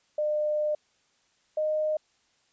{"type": "tone pair in turn", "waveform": "sine", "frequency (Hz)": [603, 615.7], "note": ["D5", "D#5"], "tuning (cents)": [46, -18], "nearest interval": "unison", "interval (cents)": 36, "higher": "second", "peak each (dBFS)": -24, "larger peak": "neither", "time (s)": [[0.18, 0.75], [1.57, 1.97]], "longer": "first", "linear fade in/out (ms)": 5, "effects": ["white hiss -68 dBFS RMS until 2.52 s", "resampled to 16000 Hz"]}